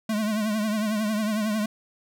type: tone with vibrato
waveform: square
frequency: 214 Hz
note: A3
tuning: 48 cents flat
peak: -24 dBFS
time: 0.09-1.66 s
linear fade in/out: 5 ms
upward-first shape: triangle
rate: 11 Hz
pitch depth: 82 cents each way
effects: none